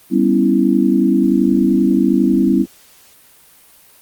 sine chord, C# half-diminished seventh, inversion second, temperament equal, 196 / 246.9 / 277.2 / 329.6 Hz, G3 / B3 / C#4 / E4, 0 / 0 / 0 / 0 cents, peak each -16 dBFS, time 0.1-2.66 s, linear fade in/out 50 ms, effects white hiss -47 dBFS RMS until 4.01 s + Opus 32 kbps

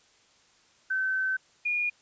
sine tone pair in turn, 1534 / 2435 Hz, G6 / D#7, -38 / -38 cents, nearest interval minor sixth, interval 800 cents, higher second, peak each -25 dBFS, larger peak neither, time 0.9-1.37 / 1.65-1.9 s, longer first, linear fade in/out 10 ms, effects white hiss -62 dBFS RMS until 2.01 s + resampled to 16000 Hz

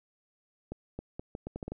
accelerating click train, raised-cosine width 2 ms, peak -24 dBFS, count 9, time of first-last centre 0.72-1.72 s, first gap 270 ms, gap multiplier 0.76, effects none

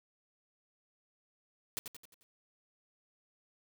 white noise with echo, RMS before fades -37 dBFS, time 1.77-1.79 s, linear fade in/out 0 ms, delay 88 ms, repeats 5, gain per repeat -6 dB, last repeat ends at 2.23 s, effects none

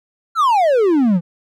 triangle exponential sweep, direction down, 1400 to 162.5 Hz, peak -9 dBFS, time 0.35-1.21 s, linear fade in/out 50 ms, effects none

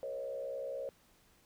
sine tone with frequency modulation, 545 Hz, C#5, 29 cents flat, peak -37 dBFS, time 0.03-0.89 s, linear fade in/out 0 ms, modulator 63.6 Hz, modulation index 0.98, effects pink hiss -67 dBFS RMS until 1.45 s

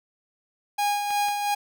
45% pulse tone with tremolo, 820 Hz, G#5, 22 cents flat, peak -21 dBFS, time 0.78-1.55 s, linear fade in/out 10 ms, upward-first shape sine, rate 2.9 Hz, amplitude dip 45%
clicks, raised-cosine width 0.3 ms, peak -24 dBFS, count 2, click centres 1.106 / 1.285 s
effects none

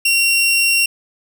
sawtooth tone, 2745 Hz, F7, 31 cents flat, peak -9 dBFS, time 0.05-0.86 s, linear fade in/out 5 ms, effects none

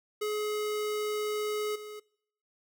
square tone with level steps, 422.6 Hz, G#4, 30 cents sharp, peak -30 / -41 dBFS, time 0.21-2 s, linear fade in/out 10 ms, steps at 1.75 s, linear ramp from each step 10 ms, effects noise-tail reverb RT60 0.7 s tail -24 dB re dry

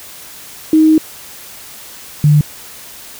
sine tone pair in turn, 313.9 / 148.83 Hz, D#4 / D3, +15 / +23 cents, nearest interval octave + minor second, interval 1292 cents, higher first, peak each -5 dBFS, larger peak neither, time 0.73-0.98 / 2.24-2.41 s, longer first, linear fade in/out 2 ms, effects white hiss -34 dBFS RMS until 3.19 s

